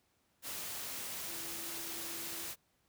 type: tone in noise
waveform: sine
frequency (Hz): 335.3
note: E4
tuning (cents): +30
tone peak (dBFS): -52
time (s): 1.26-2.48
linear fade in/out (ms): 50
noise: white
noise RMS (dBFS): -42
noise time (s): 0.42-2.56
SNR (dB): -13
effects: pink hiss -75 dBFS RMS until 2.88 s + high-pass 60 Hz 12 dB/octave